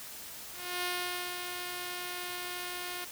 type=tone with ADSR envelope; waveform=5% pulse; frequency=357.2 Hz; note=F4; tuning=39 cents sharp; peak=-20 dBFS; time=0.52-3.05 s; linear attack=310 ms; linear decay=510 ms; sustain=-6 dB; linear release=10 ms; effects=white hiss -45 dBFS RMS until 3.11 s